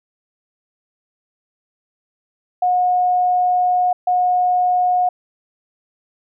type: tone bursts at uneven times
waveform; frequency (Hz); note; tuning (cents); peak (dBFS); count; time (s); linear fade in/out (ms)
sine; 724; F#5; -38; -13; 2; 2.62-3.93 / 4.07-5.09; 5
effects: none